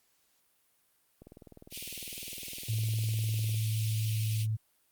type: click train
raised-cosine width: 2 ms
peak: -36 dBFS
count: 47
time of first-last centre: 1.22-3.543 s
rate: 19.8 Hz
type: high-pass noise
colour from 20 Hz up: pink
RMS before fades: -41 dBFS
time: 1.7-4.47 s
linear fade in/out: 50 ms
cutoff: 2400 Hz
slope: 48 dB/octave
type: tone with pitch glide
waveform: sine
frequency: 110.6 to 109.46 Hz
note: A2 to A2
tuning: +9 to -9 cents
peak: -28 dBFS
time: 2.68-4.57 s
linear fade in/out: 20 ms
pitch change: -18 cents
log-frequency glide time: 2.92-4.04 s
effects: white hiss -71 dBFS RMS until 4.91 s + Opus 48 kbps